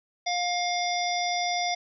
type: harmonic tone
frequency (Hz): 708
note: F5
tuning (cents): +23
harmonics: 1 / 3 / 5 / 7 / 8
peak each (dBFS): -27 / -32 / -34 / -35 / -36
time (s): 0.26-1.75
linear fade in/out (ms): 10
effects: none

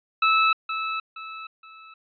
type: tone with echo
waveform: 25% pulse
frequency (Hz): 1307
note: E6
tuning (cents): -15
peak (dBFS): -13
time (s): 0.22-0.53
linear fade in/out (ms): 5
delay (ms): 470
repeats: 3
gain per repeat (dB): -9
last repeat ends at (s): 1.94
effects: resampled to 11025 Hz

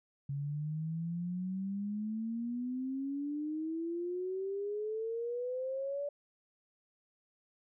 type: exponential sweep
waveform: sine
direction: up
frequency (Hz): 138.59 to 580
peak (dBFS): -34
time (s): 0.29-6.09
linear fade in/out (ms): 5
effects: none

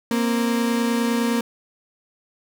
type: tone pair together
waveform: 35% pulse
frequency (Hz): 233.1 / 262.9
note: A#3 / C4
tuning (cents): 0 / +8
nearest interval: major second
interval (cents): 208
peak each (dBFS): -18 / -25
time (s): 0.11-1.41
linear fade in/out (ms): 2
effects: none

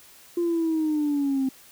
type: linear sweep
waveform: sine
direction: down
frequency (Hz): 348.1 to 261.6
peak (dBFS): -20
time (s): 0.37-1.49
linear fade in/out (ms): 5
effects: tanh soft clip ceiling -18 dBFS + white hiss -51 dBFS RMS until 1.71 s

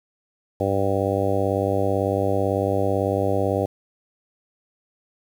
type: harmonic tone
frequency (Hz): 98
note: G2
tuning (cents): 0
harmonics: 1 / 2 / 3 / 4 / 5 / 6 / 7 / 8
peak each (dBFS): -26 / -31 / -28 / -28 / -25 / -26 / -30 / -31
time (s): 0.6-3.66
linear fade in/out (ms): 5
effects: 8-bit

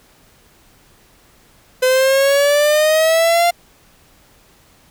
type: exponential sweep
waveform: 45% pulse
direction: up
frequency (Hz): 508 to 698.5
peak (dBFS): -11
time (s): 1.82-3.51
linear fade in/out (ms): 10
effects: pink hiss -51 dBFS RMS until 4.9 s

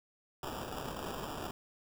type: noise with sample-and-hold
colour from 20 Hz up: blue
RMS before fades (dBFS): -41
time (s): 0.43-1.51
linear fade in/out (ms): 2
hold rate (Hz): 2100
effects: none

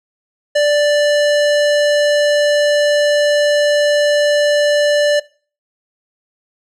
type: tone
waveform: square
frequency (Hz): 587.3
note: D5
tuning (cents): 0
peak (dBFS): -11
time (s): 0.55-5.2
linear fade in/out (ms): 10
effects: noise-tail reverb RT60 0.4 s tail -21 dB re dry + low-pass 7000 Hz 12 dB/octave

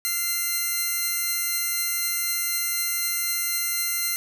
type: tone pair together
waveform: 5% pulse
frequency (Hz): 1382 / 2071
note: F6 / C7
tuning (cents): -19 / -18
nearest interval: perfect fifth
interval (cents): 701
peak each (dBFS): -21 / -14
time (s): 0.05-4.16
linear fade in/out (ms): 0
effects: none

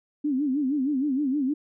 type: tone with vibrato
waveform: sine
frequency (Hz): 277.2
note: C#4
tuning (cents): 0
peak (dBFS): -22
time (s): 0.24-1.54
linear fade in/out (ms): 10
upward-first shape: sine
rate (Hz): 6.4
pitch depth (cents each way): 150
effects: none

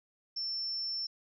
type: tone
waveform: sine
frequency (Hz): 5380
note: E8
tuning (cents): +34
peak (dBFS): -33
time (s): 0.36-1.07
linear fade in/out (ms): 10
effects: none

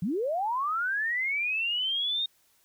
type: linear sweep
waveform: sine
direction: up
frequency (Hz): 150.9 to 3718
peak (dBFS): -26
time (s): 0.02-2.26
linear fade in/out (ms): 5
effects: white hiss -66 dBFS RMS until 2.64 s

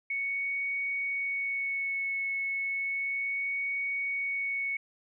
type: tone with vibrato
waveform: sine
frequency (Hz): 2217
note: C#7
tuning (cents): 0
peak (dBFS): -29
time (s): 0.1-4.77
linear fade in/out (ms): 5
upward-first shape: sine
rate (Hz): 0.33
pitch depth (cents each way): 13
effects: none

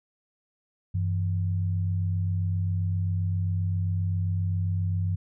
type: tone pair together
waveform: sine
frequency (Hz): 95.26 / 162.8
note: G2 / E3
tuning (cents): -49 / -21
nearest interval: major sixth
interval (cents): 928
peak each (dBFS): -24 / -33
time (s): 0.94-5.16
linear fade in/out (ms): 10
effects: none

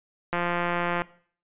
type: click train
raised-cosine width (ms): 0.5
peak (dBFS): -12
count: 121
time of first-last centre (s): 0.33-1.02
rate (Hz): 174
effects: noise-tail reverb RT60 0.5 s tail -19 dB re dry + resampled to 8000 Hz

